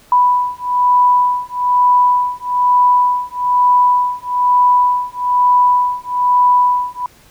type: beating tone pair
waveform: sine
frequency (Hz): 987.8 / 988.9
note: B5 / B5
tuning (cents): 0 / +2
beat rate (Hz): 1.1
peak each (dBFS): -13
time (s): 0.12-7.06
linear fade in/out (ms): 2
effects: pink hiss -47 dBFS RMS until 7.3 s